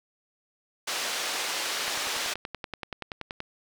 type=band-pass noise; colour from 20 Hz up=white; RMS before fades=-31 dBFS; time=0.87-2.34 s; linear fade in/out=10 ms; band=390 to 5400 Hz; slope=12 dB/octave
type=click train; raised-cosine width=0.3 ms; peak=-18 dBFS; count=17; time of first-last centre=1.88-3.404 s; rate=10.5 Hz
effects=none